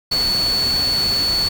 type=tone in noise; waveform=sine; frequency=4435 Hz; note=C#8; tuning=in tune; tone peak=-16 dBFS; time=0.11-1.49 s; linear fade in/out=10 ms; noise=pink; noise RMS=-27 dBFS; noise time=0.11-1.49 s; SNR=+8 dB; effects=none